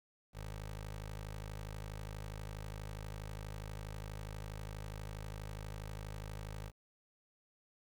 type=tone with notch filter; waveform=15% pulse; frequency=52.3 Hz; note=G#1; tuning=13 cents sharp; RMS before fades=-45 dBFS; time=0.33-6.72 s; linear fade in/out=50 ms; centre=230 Hz; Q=1.3; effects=11-bit